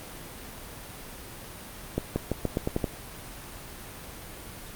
accelerating click train, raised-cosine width 2 ms, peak -12 dBFS, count 8, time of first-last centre 1.98-2.842 s, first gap 180 ms, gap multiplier 0.87, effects pink hiss -42 dBFS RMS until 4.75 s + Opus 32 kbps

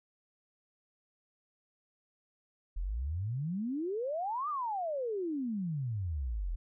sine exponential two-way sweep, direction up then down, 38.7 to 1242 to 38.7 Hz, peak -32 dBFS, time 2.76-6.56 s, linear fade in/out 10 ms, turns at 4.49 s, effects none

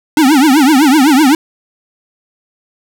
square tone with vibrato, 285 Hz, C#4, 48 cents sharp, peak -6 dBFS, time 0.17-1.35 s, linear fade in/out 2 ms, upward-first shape triangle, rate 7.9 Hz, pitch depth 250 cents each way, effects none

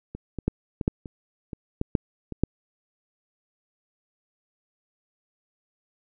clicks, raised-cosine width 3 ms, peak -22 / -18 / -9 / -15 / -8 / -24 / -21 / -12 / -7 / -20 / -7 dBFS, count 11, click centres 0.15 / 0.387 / 0.48 / 0.812 / 0.879 / 1.058 / 1.532 / 1.814 / 1.952 / 2.323 / 2.436 s, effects none

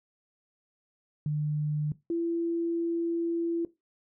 sine tone pair in turn, 150 / 336.7 Hz, D3 / E4, +37 / +37 cents, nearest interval octave + major second, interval 1400 cents, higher second, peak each -26 dBFS, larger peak neither, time 1.26-1.92 / 2.1-3.65 s, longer second, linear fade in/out 2 ms, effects noise-tail reverb RT60 0.2 s tail -17 dB re dry

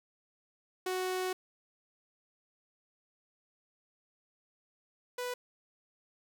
sawtooth tone pair in turn, 370 / 493.9 Hz, F#4 / B4, 0 / 0 cents, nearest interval perfect fourth, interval 500 cents, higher second, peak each -28 / -31 dBFS, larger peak first, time 0.86-1.33 / 5.18-5.34 s, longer first, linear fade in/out 5 ms, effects none

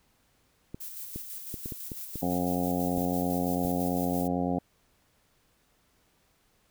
clicks, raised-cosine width 3 ms, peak -24 dBFS, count 9, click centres 0.745 / 1.16 / 1.542 / 1.659 / 1.722 / 1.918 / 2.157 / 2.978 / 3.651 s
violet noise with tremolo, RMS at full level -39 dBFS, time 0.8-4.28 s, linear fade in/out 10 ms, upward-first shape square, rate 6 Hz, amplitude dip 35%
harmonic tone, 88.9 Hz, F2, 31 cents sharp, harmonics 1 / 2 / 3 / 4 / 5 / 6 / 7 / 8 / 9, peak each -40 / -31 / -30 / -40 / -38 / -36 / -42 / -35 / -39 dBFS, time 2.22-4.59 s, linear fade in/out 5 ms
effects pink hiss -68 dBFS RMS until 6.7 s

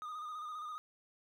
triangle tone with vibrato, 1230 Hz, D#6, 20 cents flat, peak -39 dBFS, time 0.02-0.78 s, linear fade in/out 0 ms, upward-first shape square, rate 15 Hz, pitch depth 37 cents each way, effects none

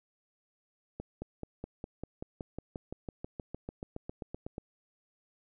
accelerating click train, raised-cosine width 2 ms, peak -25 dBFS, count 23, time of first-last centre 1-4.581 s, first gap 220 ms, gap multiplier 0.97, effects none

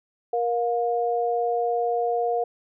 sine tone pair together, 471.8 / 709.5 Hz, A#4 / F5, +21 / +27 cents, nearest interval perfect fifth, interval 706 cents, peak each -24 dBFS, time 0.33-2.44 s, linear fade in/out 5 ms, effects none

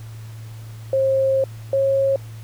sine tone pair in turn, 535 / 543.7 Hz, C5 / C#5, +38 / -34 cents, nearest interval unison, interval 28 cents, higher second, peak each -15 dBFS, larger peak neither, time 0.93-1.44 / 1.73-2.16 s, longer first, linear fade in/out 2 ms, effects added 111 Hz sine -33 dBFS peak until 2.43 s + pink hiss -48 dBFS RMS until 2.43 s

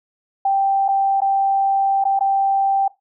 sine tone with dropouts, 784 Hz, G5, in tune, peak -14 dBFS, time 0.45-2.88 s, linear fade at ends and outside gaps 5 ms, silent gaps 0.882-0.886 / 1.205-1.217 / 2.041-2.051 / 2.192-2.207 s, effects noise-tail reverb RT60 0.2 s tail -18 dB re dry

